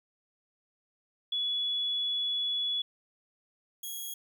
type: tone pair in turn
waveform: sine / 5% pulse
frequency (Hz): 3400 / 3311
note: G#7 / G#7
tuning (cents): +40 / -6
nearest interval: unison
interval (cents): 46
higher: first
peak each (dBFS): -28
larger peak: neither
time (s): 1.32-2.82 / 3.83-4.14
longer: first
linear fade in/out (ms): 5
effects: 11-bit